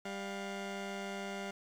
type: tone pair together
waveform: 15% pulse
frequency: 197.68 / 704 Hz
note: G3 / F5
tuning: +15 / +14 cents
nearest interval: octave + minor seventh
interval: 2199 cents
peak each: -34 / -38 dBFS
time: 0.05-1.51 s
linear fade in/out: 5 ms
effects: low-pass 7000 Hz 12 dB/octave + 10-bit